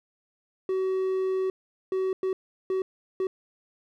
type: tone bursts at uneven times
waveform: triangle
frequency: 377.7 Hz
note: F#4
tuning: 36 cents sharp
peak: -22 dBFS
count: 5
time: 0.69-1.5 / 1.92-2.13 / 2.23-2.33 / 2.7-2.82 / 3.2-3.27 s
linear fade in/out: 2 ms
effects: none